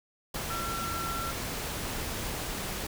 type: tone in noise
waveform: sine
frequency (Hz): 1354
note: E6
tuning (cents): +46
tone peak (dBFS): -34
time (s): 0.5-1.31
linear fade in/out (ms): 5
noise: pink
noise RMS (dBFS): -35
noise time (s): 0.34-2.87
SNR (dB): -2
effects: none